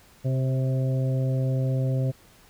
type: harmonic tone with a mistuned harmonic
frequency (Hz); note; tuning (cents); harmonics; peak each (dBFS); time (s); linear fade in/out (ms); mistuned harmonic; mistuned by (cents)
130.81; C3; 0; 1 / 2 / 3 / 4 / 5; -22 / -34 / -38 / -34 / -40; 0.24-2.12; 20; 4; +17
effects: pink hiss -55 dBFS RMS until 2.49 s

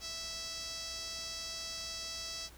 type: tone with band-pass filter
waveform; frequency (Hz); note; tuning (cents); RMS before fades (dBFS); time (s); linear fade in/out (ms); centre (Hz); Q
sawtooth; 658; E5; -3; -42; 0-2.5; 50; 5200; 3.4
effects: added 60 Hz sine -57 dBFS peak until 2.57 s + pink hiss -57 dBFS RMS until 2.57 s

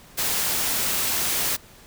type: noise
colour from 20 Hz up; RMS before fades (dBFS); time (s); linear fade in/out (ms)
white; -24; 0.17-1.57; 20
effects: pink hiss -49 dBFS RMS until 1.86 s

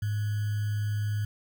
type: tone with sample-and-hold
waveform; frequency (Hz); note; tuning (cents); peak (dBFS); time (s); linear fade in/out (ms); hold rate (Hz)
sine; 104.7; G#2; +15; -26; 0.02-1.25; 5; 1575
effects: none

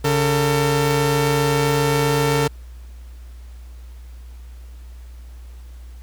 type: tone pair together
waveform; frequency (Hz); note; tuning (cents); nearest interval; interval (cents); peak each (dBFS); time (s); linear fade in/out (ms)
sawtooth; 140.99 / 450.6; C#3 / A4; +30 / +41; octave + minor sixth; 2011; -15; 0.04-2.48; 10
effects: added 60 Hz sine -35 dBFS peak until 6.02 s + pink hiss -54 dBFS RMS until 6.02 s

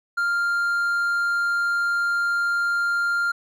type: tone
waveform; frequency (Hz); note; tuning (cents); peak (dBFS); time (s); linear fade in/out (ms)
triangle; 1396.9; F6; 0; -18; 0.17-3.32; 10
effects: none

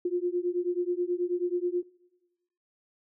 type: beating tone pair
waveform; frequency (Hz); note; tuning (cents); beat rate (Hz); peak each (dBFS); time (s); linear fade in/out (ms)
sine; 350 / 359.3; F4 / F4; +4 / +49; 9.3; -29 / -29; 0.05-1.83; 5
effects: noise-tail reverb RT60 1.0 s tail -21 dB re dry

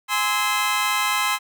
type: chord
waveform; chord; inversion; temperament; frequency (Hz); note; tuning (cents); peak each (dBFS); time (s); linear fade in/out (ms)
20% pulse; Ab augmented; none; just; 830.6 / 1038.3 / 1297.8; Ab5 / C6 / E6; 0 / -14 / -27; -22 / -17 / -20; 0.08-1.39; 50
effects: none

